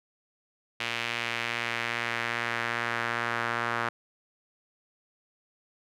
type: tone with band-pass filter sweep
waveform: sawtooth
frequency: 117.5 Hz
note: A#2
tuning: 14 cents sharp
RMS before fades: -31 dBFS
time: 0.8-3.89 s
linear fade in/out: 5 ms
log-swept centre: 2600 to 1400 Hz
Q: 1.9
effects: none